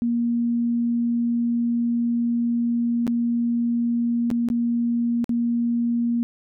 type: tone with dropouts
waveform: sine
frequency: 236.1 Hz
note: A#3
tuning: 22 cents sharp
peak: -19 dBFS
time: 0.02-6.23 s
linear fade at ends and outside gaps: 0 ms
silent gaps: 3.068-3.077 / 4.303-4.313 / 4.487-4.501 / 5.243-5.293 s
effects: none